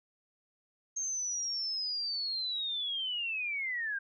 sine linear sweep, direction down, 6430 to 1568 Hz, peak -32 dBFS, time 0.96-3.99 s, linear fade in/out 10 ms, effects none

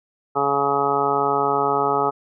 harmonic tone, 140.6 Hz, C#3, 25 cents sharp, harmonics 1 / 2 / 3 / 4 / 5 / 6 / 7 / 8 / 9, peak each -35 / -31 / -23 / -31 / -26 / -23 / -31 / -28 / -23 dBFS, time 0.35-2.11 s, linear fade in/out 20 ms, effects none

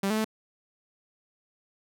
sawtooth tone with pitch steps, 196.4 / 216.7 / 218.5 Hz, G3 / A3 / A3, +4 / -26 / -12 cents, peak -21 dBFS, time 0.03-0.246 s, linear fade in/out 5 ms, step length 72 ms, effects none

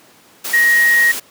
sine tone in noise, 1884 Hz, A#6, 18 cents sharp, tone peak -9 dBFS, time 0.53-1.12 s, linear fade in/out 10 ms, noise white, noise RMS -24 dBFS, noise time 0.44-1.2 s, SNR +12 dB, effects pink hiss -47 dBFS RMS until 1.3 s + high-pass 200 Hz 12 dB/octave

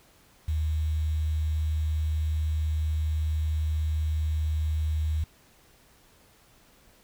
sine tone with quantisation, 77.78 Hz, D#2, in tune, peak -24 dBFS, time 0.48-5.24 s, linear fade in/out 5 ms, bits 8, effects pink hiss -59 dBFS RMS until 7.03 s

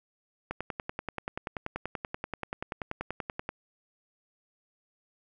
click train, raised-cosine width 0.5 ms, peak -18 dBFS, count 32, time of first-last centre 0.51-3.491 s, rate 10.4 Hz, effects none

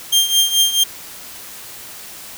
sawtooth tone with tremolo, 3190 Hz, G7, 30 cents sharp, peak -6 dBFS, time 0.12-0.84 s, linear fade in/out 10 ms, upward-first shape triangle, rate 4.6 Hz, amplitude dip 80%, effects white hiss -35 dBFS RMS until 2.37 s

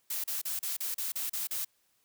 blue noise bursts, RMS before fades -34 dBFS, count 9, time 0.1-1.648 s, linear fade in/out 5 ms, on 140 ms, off 36 ms, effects white hiss -72 dBFS RMS until 2.04 s

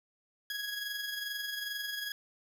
20% pulse tone with amplitude modulation, 1661.2 Hz, G#6, in tune, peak -29 dBFS, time 0.5-2.12 s, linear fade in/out 2 ms, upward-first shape sine, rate 22.4 Hz, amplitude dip 45%, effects none

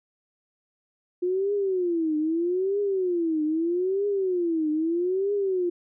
sine tone with vibrato, 352.9 Hz, F4, 18 cents sharp, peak -22 dBFS, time 1.22-5.7 s, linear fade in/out 10 ms, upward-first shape triangle, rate 0.79 Hz, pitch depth 270 cents each way, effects none

